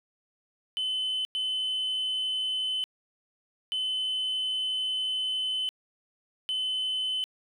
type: tone bursts at uneven times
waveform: sine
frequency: 3037 Hz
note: F#7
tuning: 44 cents sharp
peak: -25 dBFS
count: 4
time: 0.77-1.25 / 1.35-2.84 / 3.72-5.69 / 6.49-7.24 s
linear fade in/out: 0 ms
effects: tanh soft clip ceiling -25 dBFS + 11-bit